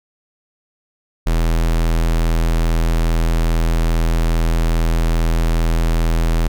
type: tone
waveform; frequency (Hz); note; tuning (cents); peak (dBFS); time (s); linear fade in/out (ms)
square; 41.2; E1; 0; -14; 1.26-6.48; 10
effects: none